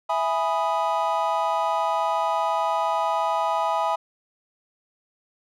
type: chord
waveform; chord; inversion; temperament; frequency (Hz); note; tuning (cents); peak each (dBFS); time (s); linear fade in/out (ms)
triangle; E major seventh; none; equal; 659.3 / 830.6 / 987.8 / 1244.5; E5 / G#5 / B5 / D#6; 0 / 0 / 0 / 0; -25 / -24 / -24 / -27; 0.09-3.96; 10
effects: none